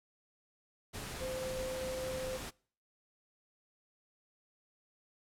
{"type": "tone in noise", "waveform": "sine", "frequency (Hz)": 518, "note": "C5", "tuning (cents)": -17, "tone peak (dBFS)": -37, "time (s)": [1.2, 2.38], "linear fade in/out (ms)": 20, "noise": "pink", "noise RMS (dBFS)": -43, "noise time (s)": [0.93, 2.51], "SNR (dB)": 3, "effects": ["noise-tail reverb RT60 0.5 s tail -25 dB re dry", "low-pass 12000 Hz 12 dB/octave"]}